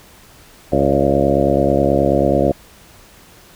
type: harmonic tone with a mistuned harmonic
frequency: 69.3 Hz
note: C#2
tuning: in tune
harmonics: 1 / 2 / 3 / 4 / 5 / 6 / 7 / 8 / 9 / 10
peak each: -24 / -22 / -22 / -20 / -20 / -24 / -21 / -18 / -22 / -23 dBFS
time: 0.72-2.52 s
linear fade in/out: 5 ms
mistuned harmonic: 9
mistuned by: -40 cents
effects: pink hiss -45 dBFS RMS until 3.55 s